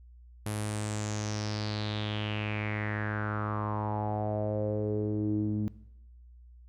sawtooth tone with low-pass filter sweep, 105.8 Hz, G#2, 33 cents sharp, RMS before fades -32 dBFS, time 0.46-5.68 s, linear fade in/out 0 ms, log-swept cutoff 11000 to 250 Hz, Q 5.3, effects noise-tail reverb RT60 0.9 s tail -20 dB re dry + added 60 Hz sine -50 dBFS peak until 6.68 s

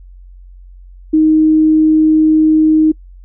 sine tone, 312.4 Hz, D#4, 7 cents sharp, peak -6 dBFS, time 1.13-2.92 s, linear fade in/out 10 ms, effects noise-tail reverb RT60 0.1 s tail -26 dB re dry + added 45 Hz sine -34 dBFS peak until 3.24 s

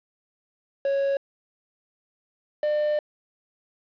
triangle tone pair in turn, 553 / 600.1 Hz, C#5 / D5, -4 / +37 cents, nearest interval minor second, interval 141 cents, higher second, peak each -19 dBFS, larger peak neither, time 0.85-1.17 / 2.63-2.99 s, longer second, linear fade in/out 2 ms, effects resampled to 11025 Hz + 8-bit

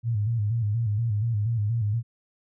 sine tone with vibrato, 110 Hz, A2, in tune, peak -22 dBFS, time 0.03-2.03 s, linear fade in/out 50 ms, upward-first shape square, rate 4.2 Hz, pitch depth 100 cents each way, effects none

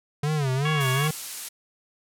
square tone with vibrato, 141.6 Hz, C#3, 37 cents sharp, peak -23 dBFS, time 0.23-1.11 s, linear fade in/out 5 ms, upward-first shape sine, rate 2.6 Hz, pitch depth 160 cents each way
harmonic tone, 557 Hz, C#5, 8 cents sharp, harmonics 2 / 3 / 4 / 5 / 6, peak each -30 / -32 / -33 / -34 / -35 dBFS, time 0.65-1.08 s, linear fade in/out 5 ms
blue noise, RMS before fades -31 dBFS, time 0.8-1.49 s, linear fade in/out 10 ms
effects low-pass 11000 Hz 12 dB/octave

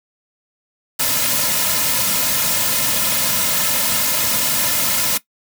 white noise with comb filter, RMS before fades -18 dBFS, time 0.99-5.18 s, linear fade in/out 10 ms, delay 2.6 ms, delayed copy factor -0.95, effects noise-tail reverb RT60 0.1 s tail -17 dB re dry

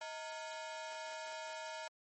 sawtooth ring-modulated tone, 776 Hz, G5, 18 cents flat, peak -36 dBFS, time 0.01-1.88 s, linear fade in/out 5 ms, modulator 143 Hz, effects MP3 32 kbps

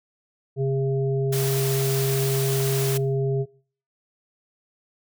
harmonic tone, 135.1 Hz, C#3, 44 cents flat, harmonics 1 / 3 / 5, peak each -22 / -25 / -38 dBFS, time 0.56-3.46 s, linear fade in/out 50 ms
white high-pass noise, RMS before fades -30 dBFS, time 1.32-2.98 s, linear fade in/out 10 ms, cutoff 200 Hz, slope 24 dB/octave
effects noise-tail reverb RT60 0.5 s tail -24 dB re dry

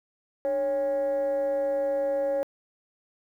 sine tone with frequency modulation, 554.4 Hz, C#5, in tune, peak -22 dBFS, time 0.45-2.43 s, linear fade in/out 0 ms, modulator 257 Hz, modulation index 0.36, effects tanh soft clip ceiling -21 dBFS + 10-bit

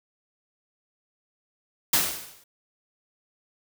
white noise with exponential decay, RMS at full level -18 dBFS, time 1.93-2.44 s, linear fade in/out 5 ms, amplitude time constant 110 ms, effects none

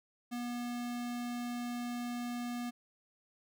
square tone, 241.7 Hz, B3, 37 cents flat, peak -37 dBFS, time 0.31-2.71 s, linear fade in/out 20 ms, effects none

